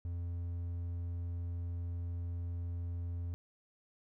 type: tone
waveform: triangle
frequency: 86.4 Hz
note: F2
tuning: 18 cents flat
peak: -34 dBFS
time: 0.05-3.34 s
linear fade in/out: 0 ms
effects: none

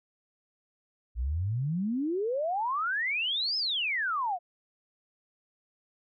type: exponential two-way sweep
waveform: sine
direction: up then down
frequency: 55.1 to 5274 to 676 Hz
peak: -27 dBFS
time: 1.15-4.39 s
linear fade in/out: 50 ms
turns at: 3.57 s
effects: none

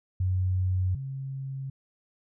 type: tone pair in turn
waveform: sine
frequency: 92.5 / 134.9 Hz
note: F#2 / C#3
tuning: 0 / -47 cents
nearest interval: perfect fifth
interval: 653 cents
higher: second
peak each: -23 / -32 dBFS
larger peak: first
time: 0.2-0.95 / 0.95-1.7 s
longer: neither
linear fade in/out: 5 ms
effects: none

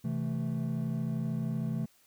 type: chord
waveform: triangle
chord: A minor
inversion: first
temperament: equal with one note detuned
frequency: 130.81 / 163.68 / 220 Hz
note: C3 / E3 / A3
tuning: 0 / -12 / 0 cents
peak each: -32 dBFS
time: 0.04-1.86 s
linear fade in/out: 10 ms
effects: tanh soft clip ceiling -21 dBFS + white hiss -65 dBFS RMS until 2.06 s

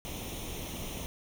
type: noise with comb filter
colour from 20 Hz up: pink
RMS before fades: -39 dBFS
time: 0.05-1.06 s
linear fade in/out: 0 ms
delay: 0.32 ms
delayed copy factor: +0.7
effects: none

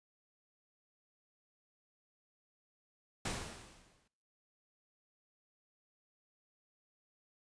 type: noise with exponential decay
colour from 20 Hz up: pink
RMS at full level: -36 dBFS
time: 3.25-4.08 s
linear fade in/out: 5 ms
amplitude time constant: 180 ms
effects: noise-tail reverb RT60 0.7 s tail -22 dB re dry + resampled to 22050 Hz

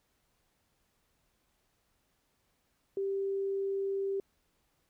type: tone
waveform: sine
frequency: 392 Hz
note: G4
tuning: in tune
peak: -30 dBFS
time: 2.97-4.2 s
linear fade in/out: 2 ms
effects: pink hiss -75 dBFS RMS until 4.89 s

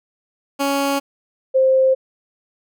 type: tone pair in turn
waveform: 15% pulse / sine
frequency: 278.5 / 525.7 Hz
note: C#4 / C5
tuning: +8 / +8 cents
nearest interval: major seventh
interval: 1100 cents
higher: second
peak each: -11 dBFS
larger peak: neither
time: 0.59-1 / 1.54-1.95 s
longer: neither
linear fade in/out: 20 ms
effects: none

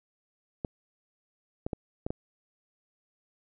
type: clicks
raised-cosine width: 2 ms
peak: -18 dBFS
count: 5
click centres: 0.648 / 1.665 / 1.732 / 2.065 / 2.105 s
effects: none

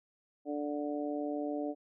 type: harmonic tone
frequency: 146.83 Hz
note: D3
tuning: in tune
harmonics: 2 / 3 / 4 / 5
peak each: -35 / -41 / -39 / -43 dBFS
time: 0.45-1.75 s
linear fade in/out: 50 ms
effects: none

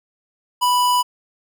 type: tone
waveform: square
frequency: 987.8 Hz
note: B5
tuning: in tune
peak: -15 dBFS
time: 0.61-1.03 s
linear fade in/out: 20 ms
effects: none

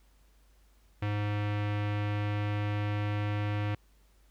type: tone with low-pass filter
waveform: square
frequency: 103.83 Hz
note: G#2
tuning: in tune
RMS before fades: -31 dBFS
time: 1.02-3.75 s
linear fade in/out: 5 ms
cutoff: 2500 Hz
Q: 1.7
effects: added 50 Hz sine -60 dBFS peak until 4.3 s + pink hiss -69 dBFS RMS until 4.3 s

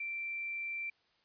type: tone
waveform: sine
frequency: 2349 Hz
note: D7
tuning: in tune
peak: -36 dBFS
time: 0-0.9 s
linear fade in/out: 5 ms
effects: white hiss -72 dBFS RMS until 1.24 s + resampled to 11025 Hz

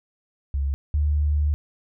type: tone pair in turn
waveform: sine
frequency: 69.3 / 74.05 Hz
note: C#2 / D2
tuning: 0 / +15 cents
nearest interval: minor second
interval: 115 cents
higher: second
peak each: -21 / -18 dBFS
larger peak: second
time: 0.54-0.74 / 0.94-1.54 s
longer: second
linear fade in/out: 0 ms
effects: none

